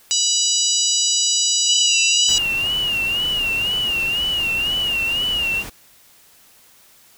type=harmonic tone; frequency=979 Hz; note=B5; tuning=15 cents flat; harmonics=3 / 4 / 5 / 6 / 7 / 8; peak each=-23 / -23 / -23 / -23 / -23 / -23 dBFS; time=0.11-2.38 s; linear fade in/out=0 ms
type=tone with vibrato; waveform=sine; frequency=2833 Hz; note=F7; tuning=24 cents sharp; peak=-18 dBFS; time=1.65-5.64 s; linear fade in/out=50 ms; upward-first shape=sine; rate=2 Hz; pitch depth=87 cents each way
type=noise; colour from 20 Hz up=pink; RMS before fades=-33 dBFS; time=2.28-5.7 s; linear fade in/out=10 ms
effects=white hiss -51 dBFS RMS until 7.17 s